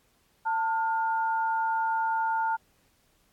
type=tone pair together; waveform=sine; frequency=895 / 1420.7 Hz; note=A5 / F6; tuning=+29 / +29 cents; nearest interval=minor sixth; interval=800 cents; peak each=-25 / -32 dBFS; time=0.45-2.57 s; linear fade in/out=20 ms; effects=pink hiss -67 dBFS RMS until 3.32 s + AAC 64 kbps